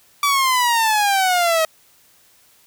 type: exponential sweep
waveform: sawtooth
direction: down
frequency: 1160 to 632 Hz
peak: -11 dBFS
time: 0.23-1.65 s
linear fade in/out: 2 ms
effects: white hiss -54 dBFS RMS until 2.66 s